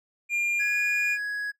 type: tone with pitch glide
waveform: triangle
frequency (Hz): 2400 to 2429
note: D7 to D#7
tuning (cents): +37 to -42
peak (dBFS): -22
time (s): 0.29-1.18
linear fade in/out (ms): 50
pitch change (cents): +21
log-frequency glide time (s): 0.6-0.76
type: tone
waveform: triangle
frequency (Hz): 1669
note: G#6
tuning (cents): +8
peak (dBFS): -26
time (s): 0.59-1.52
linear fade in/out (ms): 20
effects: noise-tail reverb RT60 0.1 s tail -18 dB re dry

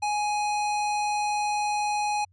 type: tone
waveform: square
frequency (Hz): 834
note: G#5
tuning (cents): +7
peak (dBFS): -25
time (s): 0.02-2.25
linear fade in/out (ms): 10
effects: added 92 Hz sine -58 dBFS peak until 2.32 s + resampled to 22050 Hz

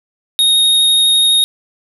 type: tone with vibrato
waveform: square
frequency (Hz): 3729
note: A#7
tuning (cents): 0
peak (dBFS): -9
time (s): 0.39-1.44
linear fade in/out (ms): 0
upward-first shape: sine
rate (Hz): 12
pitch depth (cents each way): 8
effects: none

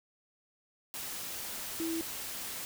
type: tone in noise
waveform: sine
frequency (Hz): 328.3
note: E4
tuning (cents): -7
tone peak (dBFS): -32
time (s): 1.8-2.01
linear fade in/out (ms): 0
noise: white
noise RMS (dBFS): -40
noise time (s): 0.94-2.65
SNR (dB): +5
effects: none

